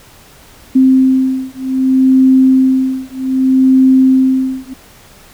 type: beating tone pair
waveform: sine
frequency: 261.6 / 262.24 Hz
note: C4 / C4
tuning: 0 / +4 cents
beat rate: 0.64 Hz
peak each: -10 dBFS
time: 0.75-4.74 s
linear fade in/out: 10 ms
effects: pink hiss -41 dBFS RMS until 5.33 s